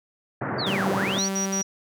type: band-pass noise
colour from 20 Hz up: pink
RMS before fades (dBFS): -29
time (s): 0.41-1.19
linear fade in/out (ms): 5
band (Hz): 110 to 1900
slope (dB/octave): 48
type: linear two-way sweep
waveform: sine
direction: down then up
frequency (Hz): 4699 to 311.1 to 4699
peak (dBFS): -27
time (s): 0.58-1.27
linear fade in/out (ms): 20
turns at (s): 0.9
type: tone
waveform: sawtooth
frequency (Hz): 193.9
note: G3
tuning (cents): -19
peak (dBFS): -22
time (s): 0.66-1.62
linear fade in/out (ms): 10
type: tone bursts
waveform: sine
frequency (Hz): 5770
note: F#8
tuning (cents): -44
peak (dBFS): -25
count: 3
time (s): 1.18-1.63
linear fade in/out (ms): 10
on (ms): 110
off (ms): 60
effects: none